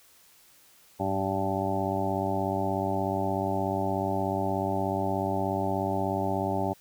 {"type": "harmonic tone with a mistuned harmonic", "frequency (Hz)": 96.7, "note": "G2", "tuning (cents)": -23, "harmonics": [1, 2, 3, 4, 6, 7, 8, 9], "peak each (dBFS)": [-34, -34, -34, -34, -34, -34, -34, -34], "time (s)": [0.99, 6.74], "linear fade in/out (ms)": 20, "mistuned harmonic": 1, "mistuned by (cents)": 59, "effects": ["white hiss -58 dBFS RMS until 6.8 s"]}